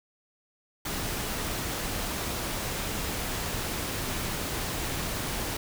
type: noise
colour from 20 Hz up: pink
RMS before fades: -32 dBFS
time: 0.85-5.57 s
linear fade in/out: 5 ms
effects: none